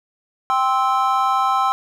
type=chord; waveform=triangle; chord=C major; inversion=second; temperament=just; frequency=784.9 / 1046.5 / 1308.1 Hz; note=G5 / C6 / E6; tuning=+2 / 0 / -14 cents; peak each=-18 dBFS; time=0.5-1.72 s; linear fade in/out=0 ms; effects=none